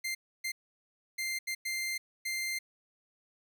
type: tone bursts at uneven times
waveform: sawtooth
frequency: 2093 Hz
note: C7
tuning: in tune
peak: -29 dBFS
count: 6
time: 0.04-0.15 / 0.44-0.52 / 1.18-1.39 / 1.47-1.55 / 1.65-1.98 / 2.25-2.59 s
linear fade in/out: 10 ms
effects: none